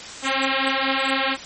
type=beating tone pair; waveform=5% pulse; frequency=266.1 / 270.5 Hz; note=C4 / C#4; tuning=+29 / -42 cents; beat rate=4.4 Hz; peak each=-11 dBFS; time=0.22-1.37 s; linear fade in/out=50 ms; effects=white hiss -36 dBFS RMS until 1.45 s + MP3 32 kbps